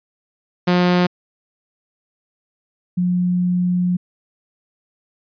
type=tone pair in turn; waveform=sawtooth / sine; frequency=178.4 / 179.05 Hz; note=F3 / F3; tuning=+37 / +43 cents; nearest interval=unison; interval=6 cents; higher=second; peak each=-9 / -15 dBFS; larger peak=first; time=0.67-1.07 / 2.97-3.97 s; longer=second; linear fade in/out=10 ms; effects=resampled to 11025 Hz